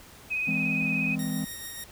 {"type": "tone with vibrato", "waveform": "sine", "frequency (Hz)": 2513, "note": "D#7", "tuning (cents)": 17, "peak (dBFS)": -26, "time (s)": [0.3, 1.16], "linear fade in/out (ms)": 20, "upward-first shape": "triangle", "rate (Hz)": 17, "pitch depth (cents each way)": 32}
{"type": "chord", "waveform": "triangle", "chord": "E augmented", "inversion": "none", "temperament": "just", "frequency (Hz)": [164.81, 206, 257.5], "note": ["E3", "G#3", "B#3"], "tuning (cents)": [0, -14, -28], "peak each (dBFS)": -30, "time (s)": [0.47, 1.45], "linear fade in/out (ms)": 10}
{"type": "tone with tremolo", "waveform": "5% pulse", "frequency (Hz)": 1864.7, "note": "A#6", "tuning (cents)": 0, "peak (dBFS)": -25, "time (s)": [1.19, 1.84], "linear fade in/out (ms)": 2, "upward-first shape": "triangle", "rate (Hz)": 6.9, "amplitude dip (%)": 35}
{"effects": ["pink hiss -50 dBFS RMS until 1.91 s"]}